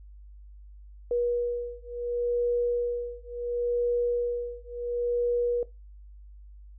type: beating tone pair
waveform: sine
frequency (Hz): 481 / 481.71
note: B4 / B4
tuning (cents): -46 / -43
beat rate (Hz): 0.71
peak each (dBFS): -29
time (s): 1.11-5.63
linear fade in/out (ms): 2
effects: noise-tail reverb RT60 0.2 s tail -17 dB re dry + added 50 Hz sine -45 dBFS peak until 6.78 s